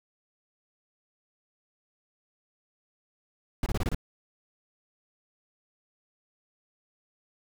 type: noise bursts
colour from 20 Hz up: brown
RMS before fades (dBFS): -27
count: 6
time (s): 3.63-3.947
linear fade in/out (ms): 2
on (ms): 32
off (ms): 25
effects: none